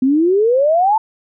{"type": "exponential sweep", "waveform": "sine", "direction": "up", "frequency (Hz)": [252.2, 904], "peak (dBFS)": -10, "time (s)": [0.02, 0.98], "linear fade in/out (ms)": 5, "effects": []}